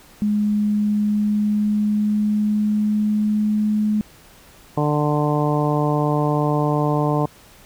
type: tone with pitch glide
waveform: sine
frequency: 208.9 to 212.1 Hz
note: G#3 to G#3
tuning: +10 to +37 cents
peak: -16 dBFS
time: 0.22-4.01 s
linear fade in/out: 0 ms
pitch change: +27 cents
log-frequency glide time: 0.98-3.76 s
type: harmonic tone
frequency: 148.6 Hz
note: D3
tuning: 21 cents sharp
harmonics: 1 / 2 / 3 / 4 / 5 / 6 / 7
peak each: -20 / -23 / -25 / -26 / -27 / -28 / -28 dBFS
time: 4.77-7.26 s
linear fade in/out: 5 ms
effects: pink hiss -48 dBFS RMS until 7.65 s